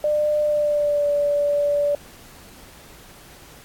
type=tone with pitch glide; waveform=sine; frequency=599 to 579.6 Hz; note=D5 to D5; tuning=+34 to -23 cents; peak=-17 dBFS; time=0.04-1.95 s; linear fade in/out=2 ms; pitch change=-57 cents; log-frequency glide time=0.41-1.1 s; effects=pink hiss -46 dBFS RMS until 3.64 s + AAC 64 kbps